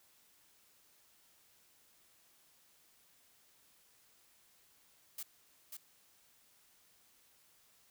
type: noise with echo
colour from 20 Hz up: blue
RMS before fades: -43 dBFS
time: 5.18-5.23 s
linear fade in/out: 5 ms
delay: 540 ms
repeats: 1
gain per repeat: -4 dB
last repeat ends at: 5.77 s
effects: white hiss -68 dBFS RMS until 7.9 s